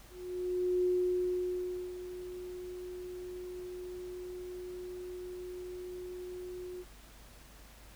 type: tone with ADSR envelope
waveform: sine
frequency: 361.9 Hz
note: F#4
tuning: 38 cents flat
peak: -26 dBFS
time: 0.09-6.85 s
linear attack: 750 ms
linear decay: 1100 ms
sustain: -14 dB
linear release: 47 ms
effects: added 50 Hz sine -55 dBFS peak until 7.95 s + pink hiss -57 dBFS RMS until 7.95 s